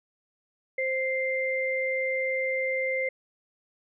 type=tone pair together; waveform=sine; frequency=523.3 / 2093 Hz; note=C5 / C7; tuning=0 / 0 cents; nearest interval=2 octaves; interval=2400 cents; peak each=-28 dBFS; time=0.78-3.09 s; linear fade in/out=5 ms; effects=none